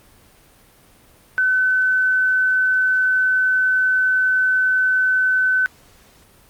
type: tone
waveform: sine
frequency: 1515 Hz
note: F#6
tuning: 40 cents sharp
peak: -14 dBFS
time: 1.38-5.66 s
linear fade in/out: 0 ms
effects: pink hiss -51 dBFS RMS until 6.49 s + Opus 32 kbps